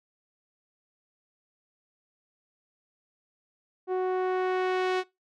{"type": "tone with low-pass filter sweep", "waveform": "sawtooth", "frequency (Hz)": 370, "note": "F#4", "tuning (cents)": 0, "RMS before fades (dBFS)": -27, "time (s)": [3.87, 5.04], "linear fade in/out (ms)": 50, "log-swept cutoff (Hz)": [740, 4100], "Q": 0.73, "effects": ["noise-tail reverb RT60 0.2 s tail -22 dB re dry"]}